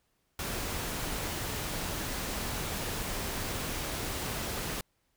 pink noise, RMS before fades -35 dBFS, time 0.39-4.81 s, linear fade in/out 2 ms, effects pink hiss -75 dBFS RMS until 5.16 s

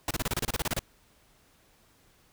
pink noise bursts, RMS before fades -29 dBFS, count 13, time 0.08-0.792 s, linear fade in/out 2 ms, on 28 ms, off 29 ms, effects pink hiss -63 dBFS RMS until 2.32 s

